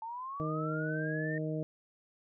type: linear sweep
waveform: sine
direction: up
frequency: 880 to 1835 Hz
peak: -38 dBFS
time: 0.02-1.38 s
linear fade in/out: 2 ms
type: harmonic tone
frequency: 155.8 Hz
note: D#3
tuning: 3 cents sharp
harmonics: 1 / 2 / 3 / 4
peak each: -35 / -38 / -40 / -41 dBFS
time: 0.4-1.63 s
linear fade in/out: 0 ms
effects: none